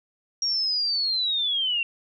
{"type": "linear sweep", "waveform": "sine", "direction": "down", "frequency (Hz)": [5630, 2714], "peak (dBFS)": -22, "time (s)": [0.42, 1.83], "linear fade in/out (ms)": 2, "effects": []}